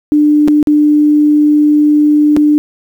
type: tone with dropouts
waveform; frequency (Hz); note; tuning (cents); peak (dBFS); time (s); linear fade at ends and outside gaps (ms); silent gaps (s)
sine; 298.1; D4; +26; -5; 0.12-2.58; 0; 0.477-0.483 / 0.628-0.672 / 2.365-2.371
effects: 7-bit